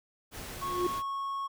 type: noise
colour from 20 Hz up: pink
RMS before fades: -42 dBFS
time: 0.31-1.03 s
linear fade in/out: 50 ms
type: tone with exponential growth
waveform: sine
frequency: 354.9 Hz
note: F4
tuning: 28 cents sharp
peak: -24 dBFS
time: 0.48-0.87 s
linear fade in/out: 5 ms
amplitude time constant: 84 ms
type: tone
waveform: triangle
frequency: 1100 Hz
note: C#6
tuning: 14 cents flat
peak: -30 dBFS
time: 0.61-1.48 s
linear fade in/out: 20 ms
effects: none

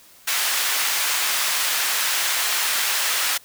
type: high-pass noise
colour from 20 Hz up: pink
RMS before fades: -22 dBFS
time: 0.27-3.38 s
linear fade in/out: 10 ms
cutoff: 1400 Hz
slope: 12 dB/octave
effects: white hiss -50 dBFS RMS until 3.44 s

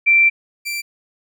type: tone pair in turn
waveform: sine / sawtooth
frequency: 2349 / 2349 Hz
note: D7 / D7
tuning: 0 / 0 cents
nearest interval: unison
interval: 0 cents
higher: neither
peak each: -9 / -19 dBFS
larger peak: first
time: 0.06-0.3 / 0.65-0.82 s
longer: first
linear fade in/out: 20 ms
effects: none

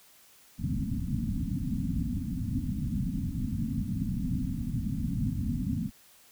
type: low-pass noise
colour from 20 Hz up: white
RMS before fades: -31 dBFS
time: 0.58-5.91 s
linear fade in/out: 50 ms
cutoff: 270 Hz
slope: 96 dB/octave
effects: white hiss -58 dBFS RMS until 6.31 s

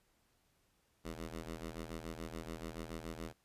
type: ring-modulated tone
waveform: 10% pulse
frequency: 81 Hz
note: E2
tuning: 30 cents flat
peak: -32 dBFS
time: 1.04-3.33 s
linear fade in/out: 20 ms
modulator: 125 Hz
effects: pink hiss -75 dBFS RMS until 3.44 s + resampled to 32000 Hz

